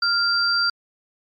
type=tone pair together; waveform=sine; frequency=1396.9 / 4709 Hz; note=F6 / D8; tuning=0 / +4 cents; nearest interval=octave + major sixth; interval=2104 cents; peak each=-20 dBFS; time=0.02-0.7 s; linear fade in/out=5 ms; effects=MP3 64 kbps